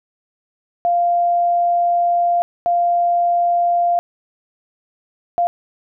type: tone bursts at uneven times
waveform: sine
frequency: 696 Hz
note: F5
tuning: 6 cents flat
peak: -13 dBFS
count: 3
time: 0.85-2.42 / 2.66-3.99 / 5.38-5.47 s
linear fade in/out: 0 ms
effects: none